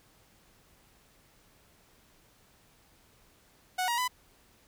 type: tone with pitch steps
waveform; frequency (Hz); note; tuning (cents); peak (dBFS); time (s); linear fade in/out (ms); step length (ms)
sawtooth; 737 / 949 / 1000; F#5 / A#5 / B5; -7 / +31 / +21; -24; 3.78-4.08; 10; 100
effects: pink hiss -63 dBFS RMS until 4.67 s